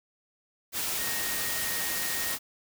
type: tone in noise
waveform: sine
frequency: 1864.7 Hz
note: A#6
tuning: in tune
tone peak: -37 dBFS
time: 0.97-2.37 s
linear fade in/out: 50 ms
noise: white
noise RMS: -31 dBFS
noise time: 0.72-2.39 s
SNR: -9 dB
effects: none